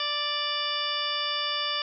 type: harmonic tone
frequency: 587.3 Hz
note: D5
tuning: in tune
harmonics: 1 / 2 / 3 / 4 / 5 / 6 / 8 / 9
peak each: -39 / -33 / -37 / -38 / -32 / -32 / -35 / -40 dBFS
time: 0-1.82 s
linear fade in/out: 2 ms
effects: none